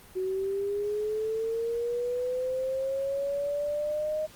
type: linear sweep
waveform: sine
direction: up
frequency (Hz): 370 to 622.3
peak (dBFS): -27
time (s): 0.15-4.27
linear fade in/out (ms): 20
effects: pink hiss -52 dBFS RMS until 4.35 s + Opus 32 kbps